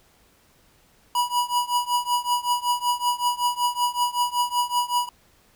square tone with tremolo, 974 Hz, B5, 24 cents flat, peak -18 dBFS, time 1.15-5.09 s, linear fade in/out 2 ms, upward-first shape triangle, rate 5.3 Hz, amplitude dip 95%, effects pink hiss -59 dBFS RMS until 5.55 s

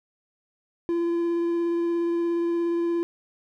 triangle tone with vibrato, 340.5 Hz, F4, 44 cents flat, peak -20 dBFS, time 0.89-3.03 s, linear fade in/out 0 ms, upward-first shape sine, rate 17 Hz, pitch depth 10 cents each way, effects none

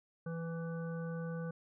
harmonic tone, 165.9 Hz, E3, 11 cents sharp, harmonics 1 / 3 / 5 / 7 / 9, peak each -38 / -44 / -58 / -54 / -52 dBFS, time 0.26-1.51 s, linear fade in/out 5 ms, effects none

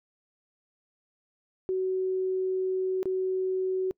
sine tone with dropouts, 374.8 Hz, F#4, 22 cents sharp, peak -25 dBFS, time 1.69-3.91 s, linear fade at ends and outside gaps 0 ms, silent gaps 3.03-3.056 s, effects noise-tail reverb RT60 0.1 s tail -26 dB re dry

